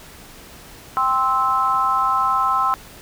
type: chord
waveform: sine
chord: C major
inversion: second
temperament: just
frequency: 784.9 / 1046.5 / 1308.1 Hz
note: G5 / C6 / E6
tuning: +2 / 0 / -14 cents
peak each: -24 / -19 / -19 dBFS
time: 0.97-2.74 s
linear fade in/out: 0 ms
effects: pink hiss -42 dBFS RMS until 3.01 s